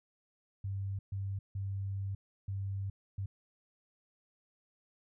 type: tone bursts at uneven times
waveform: sine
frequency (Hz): 98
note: G2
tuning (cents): 0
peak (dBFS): -34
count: 5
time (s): 0.64-0.99 / 1.12-1.39 / 1.55-2.15 / 2.48-2.9 / 3.18-3.26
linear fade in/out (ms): 5
effects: none